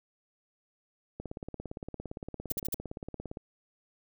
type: click train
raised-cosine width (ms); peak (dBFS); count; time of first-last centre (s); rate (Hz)
2; -25; 39; 1.2-3.371; 17.5
type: noise bursts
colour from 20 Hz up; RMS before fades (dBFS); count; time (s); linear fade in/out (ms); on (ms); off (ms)
violet; -32; 4; 2.5-2.744; 5; 22; 52
effects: none